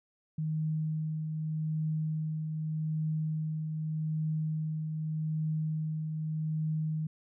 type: tone with tremolo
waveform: sine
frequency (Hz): 156.2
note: D#3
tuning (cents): +7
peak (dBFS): -28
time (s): 0.38-7.07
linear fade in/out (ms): 5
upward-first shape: triangle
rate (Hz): 0.83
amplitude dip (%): 40
effects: none